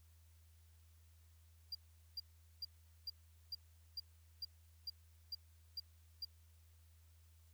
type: tone bursts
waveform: triangle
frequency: 4767 Hz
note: D8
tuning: 25 cents sharp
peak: -40 dBFS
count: 11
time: 1.72-6.25 s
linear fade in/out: 5 ms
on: 30 ms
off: 420 ms
effects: added 81 Hz sine -63 dBFS peak until 7.53 s + white hiss -75 dBFS RMS until 7.53 s